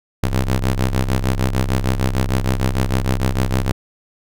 sawtooth ring-modulated tone, 64.8 Hz, C2, 16 cents flat, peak -9 dBFS, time 0.23-3.72 s, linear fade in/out 5 ms, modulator 35.7 Hz, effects none

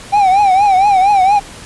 triangle tone with vibrato, 784 Hz, G5, in tune, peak -5 dBFS, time 0.12-1.4 s, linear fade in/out 20 ms, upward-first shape triangle, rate 4.3 Hz, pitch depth 130 cents each way, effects pink hiss -33 dBFS RMS until 1.65 s + resampled to 24000 Hz

